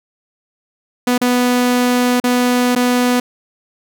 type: tone with dropouts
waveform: sawtooth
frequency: 246.9 Hz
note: B3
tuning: in tune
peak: -8 dBFS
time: 1.07-3.2 s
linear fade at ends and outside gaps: 5 ms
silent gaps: 1.179-1.214 / 2.201-2.239 / 2.752-2.76 s
effects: none